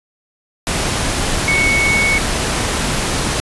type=tone in noise; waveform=sine; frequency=2217 Hz; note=C#7; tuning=in tune; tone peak=-13 dBFS; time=1.48-2.18 s; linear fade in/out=0 ms; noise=pink; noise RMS=-18 dBFS; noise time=0.67-3.4 s; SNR=+2 dB; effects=resampled to 24000 Hz